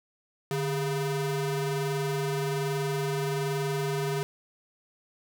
45% pulse ring-modulated tone, 277.2 Hz, C#4, in tune, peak -24 dBFS, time 0.51-4.23 s, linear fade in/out 0 ms, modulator 128 Hz, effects none

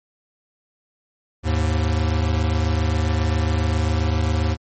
square tone pair together, 77.78 / 105.2 Hz, D#2 / G#2, 0 / +23 cents, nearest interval perfect fourth, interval 523 cents, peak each -20 / -23 dBFS, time 1.43-4.57 s, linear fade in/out 50 ms, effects MP3 32 kbps

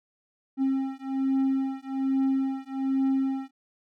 triangle beating tone pair, 267.4 / 268.6 Hz, C4 / C4, +38 / +46 cents, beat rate 1.2 Hz, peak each -25 dBFS, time 0.57-3.51 s, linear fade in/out 50 ms, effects none

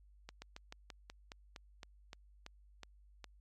slowing click train, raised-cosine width 0.2 ms, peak -30 dBFS, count 13, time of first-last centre 0.29-3.243 s, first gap 130 ms, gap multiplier 1.11, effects added 50 Hz sine -60 dBFS peak until 3.4 s + MP3 64 kbps

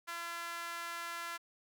sawtooth tone with high-pass filter, 340 Hz, F4, 46 cents flat, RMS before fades -42 dBFS, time 0.07-1.38 s, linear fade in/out 20 ms, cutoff 1300 Hz, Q 2, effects none

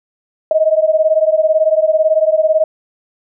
sine beating tone pair, 622.3 / 640.3 Hz, D#5 / D#5, 0 / +49 cents, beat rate 18 Hz, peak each -12 / -13 dBFS, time 0.51-2.64 s, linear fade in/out 2 ms, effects none

